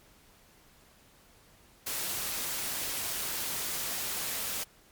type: noise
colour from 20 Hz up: white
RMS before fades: -34 dBFS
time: 1.86-4.64 s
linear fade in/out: 10 ms
effects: pink hiss -60 dBFS RMS until 4.91 s + MP3 96 kbps